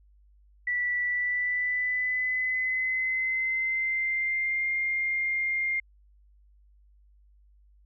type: tone with pitch glide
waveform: sine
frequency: 1961 to 2114 Hz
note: B6 to C7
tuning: -13 to +17 cents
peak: -25 dBFS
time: 0.67-5.8 s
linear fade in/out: 5 ms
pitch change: +130 cents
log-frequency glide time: 1.03-4.7 s
effects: added 50 Hz sine -56 dBFS peak until 7.85 s